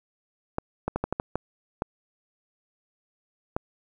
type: clicks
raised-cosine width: 1 ms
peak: -12 dBFS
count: 9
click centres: 0.584 / 0.88 / 0.96 / 1.04 / 1.126 / 1.199 / 1.356 / 1.821 / 3.565 s
effects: 9-bit